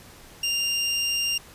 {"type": "tone", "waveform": "25% pulse", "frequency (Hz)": 2794, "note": "F7", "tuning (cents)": 0, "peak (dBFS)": -19, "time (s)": [0.43, 1.38], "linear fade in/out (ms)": 5, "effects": ["pink hiss -48 dBFS RMS until 1.54 s", "resampled to 32000 Hz"]}